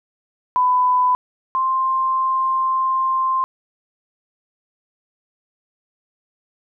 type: tone pair in turn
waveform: sine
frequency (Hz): 1000 / 1050.3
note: B5 / C6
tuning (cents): +21 / +6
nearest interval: minor second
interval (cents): 85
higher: second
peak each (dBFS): -13 / -16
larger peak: first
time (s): 0.56-1.15 / 1.55-3.44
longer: second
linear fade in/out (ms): 0
effects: none